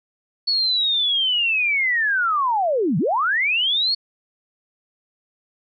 sine linear two-way sweep, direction down then up, 4435 to 138.59 to 4435 Hz, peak -17 dBFS, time 0.47-3.95 s, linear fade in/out 10 ms, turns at 2.98 s, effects none

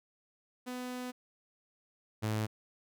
sawtooth tone pair in turn, 250 / 108.32 Hz, B3 / A2, +21 / -27 cents, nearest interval octave + major second, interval 1448 cents, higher first, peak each -34 / -27 dBFS, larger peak second, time 0.66-1.12 / 2.22-2.47 s, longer first, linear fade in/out 20 ms, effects none

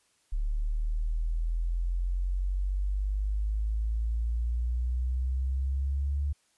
sine exponential sweep, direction up, 36.32 to 72 Hz, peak -26 dBFS, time 0.32-6.33 s, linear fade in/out 10 ms, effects white hiss -69 dBFS RMS until 6.57 s + resampled to 24000 Hz

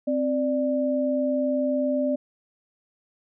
sine tone pair together, 261.6 / 590.5 Hz, C4 / D5, 0 / +9 cents, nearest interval octave + major second, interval 1409 cents, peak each -24 dBFS, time 0.07-2.16 s, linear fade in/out 10 ms, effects none

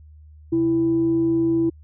sine tone pair together, 131.3 / 330.9 Hz, C3 / E4, +6 / +7 cents, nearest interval octave + major third, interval 1601 cents, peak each -28 / -16 dBFS, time 0.52-1.7 s, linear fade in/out 10 ms, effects tanh soft clip ceiling -11 dBFS + added 76 Hz sine -43 dBFS peak until 1.83 s

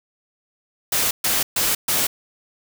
white noise bursts, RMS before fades -20 dBFS, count 4, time 0.92-2.07 s, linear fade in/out 5 ms, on 190 ms, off 130 ms, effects none

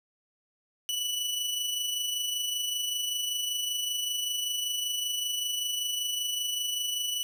sawtooth tone with amplitude modulation, 2960 Hz, F#7, in tune, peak -24 dBFS, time 0.89-7.23 s, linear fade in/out 0 ms, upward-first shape sine, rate 25.2 Hz, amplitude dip 40%, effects none

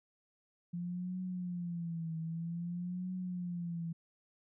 sine tone with vibrato, 172.6 Hz, F3, 20 cents flat, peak -36 dBFS, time 0.73-3.93 s, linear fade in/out 10 ms, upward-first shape triangle, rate 0.52 Hz, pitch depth 120 cents each way, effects none

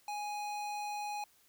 square tone with notch filter, 830.6 Hz, G#5, in tune, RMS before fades -39 dBFS, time 0.08-1.24 s, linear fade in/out 2 ms, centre 12000 Hz, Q 1.4, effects white hiss -67 dBFS RMS until 1.48 s

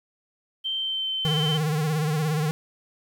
sine tone with pitch glide, 3127 to 3086 Hz, G7 to G7, -5 to -28 cents, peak -25 dBFS, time 0.64-1.58 s, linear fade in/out 20 ms, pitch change -23 cents, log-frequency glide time 0.75-1.1 s
square tone with vibrato, 154 Hz, D#3, 17 cents flat, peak -23 dBFS, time 1.25-2.51 s, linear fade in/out 0 ms, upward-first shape sine, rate 17 Hz, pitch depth 78 cents each way
effects 10-bit

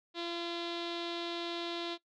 sawtooth tone with low-pass filter, 341.8 Hz, F4, 37 cents flat, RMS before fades -38 dBFS, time 0.14-1.98 s, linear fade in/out 50 ms, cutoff 3800 Hz, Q 5.3, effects noise-tail reverb RT60 0.1 s tail -19 dB re dry

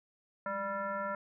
sine tone with frequency modulation, 980 Hz, B5, 14 cents flat, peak -33 dBFS, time 0.46-1.15 s, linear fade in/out 2 ms, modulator 388 Hz, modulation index 1.6, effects none

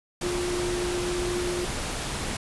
sine tone in noise, 354.7 Hz, F4, 27 cents sharp, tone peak -27 dBFS, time 0.23-1.65 s, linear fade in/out 5 ms, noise pink, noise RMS -31 dBFS, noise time 0.21-2.37 s, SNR +1 dB, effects resampled to 24000 Hz

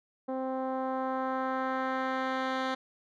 10% pulse tone with low-pass filter sweep, 261.6 Hz, C4, in tune, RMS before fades -32 dBFS, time 0.28-2.75 s, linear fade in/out 10 ms, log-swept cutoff 590 to 3400 Hz, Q 1.1, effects none

